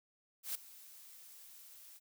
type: noise with ADSR envelope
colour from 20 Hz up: blue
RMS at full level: -37 dBFS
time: 0.43-2 s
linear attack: 120 ms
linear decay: 5 ms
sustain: -19 dB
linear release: 36 ms
effects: none